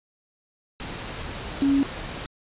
sine tone in noise, 277.2 Hz, C#4, in tune, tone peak -17 dBFS, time 1.62-1.83 s, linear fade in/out 0 ms, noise pink, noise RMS -34 dBFS, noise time 0.8-2.26 s, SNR +14 dB, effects resampled to 8000 Hz

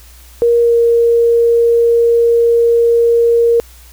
sine tone with pitch glide, 471.3 to 467.5 Hz, A#4 to A#4, +19 to +5 cents, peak -7 dBFS, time 0.42-3.6 s, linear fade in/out 0 ms, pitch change -14 cents, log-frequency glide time 0.61-0.75 s, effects added 60 Hz sine -38 dBFS peak until 3.92 s + white hiss -43 dBFS RMS until 3.92 s

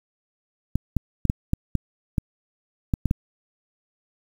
clicks, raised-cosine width 5 ms, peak -8 dBFS, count 10, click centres 0.756 / 0.967 / 1.253 / 1.299 / 1.534 / 1.753 / 2.182 / 2.938 / 3.057 / 3.111 s, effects 7-bit

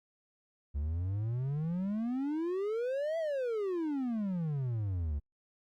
triangle exponential two-way sweep, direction up then down, 68.8 to 670 to 68.8 Hz, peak -29 dBFS, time 0.74-5.2 s, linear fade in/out 20 ms, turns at 3.18 s, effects Opus 48 kbps

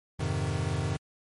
square chord, F minor seventh, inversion none, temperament equal, 87.31 / 103.83 / 130.81 / 155.56 Hz, F2 / Ab2 / C3 / Eb3, 0 / 0 / 0 / 0 cents, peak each -34 dBFS, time 0.19-0.97 s, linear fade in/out 10 ms, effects MP3 48 kbps

